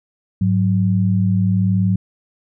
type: tone pair together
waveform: sine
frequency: 104.02 / 185 Hz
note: G#2 / F#3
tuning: +3 / 0 cents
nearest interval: minor seventh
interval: 997 cents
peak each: -16 dBFS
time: 0.41-1.96 s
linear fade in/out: 5 ms
effects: none